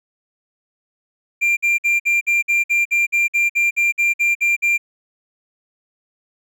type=tone bursts; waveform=triangle; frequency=2381 Hz; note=D7; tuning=23 cents sharp; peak=-12 dBFS; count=16; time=1.41-4.78 s; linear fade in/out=20 ms; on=160 ms; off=54 ms; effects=none